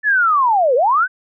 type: linear two-way sweep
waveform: sine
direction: down then up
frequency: 1764 to 463.8 to 1576 Hz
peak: -11 dBFS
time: 0.03-1.08 s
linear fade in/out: 50 ms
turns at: 0.75 s
effects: none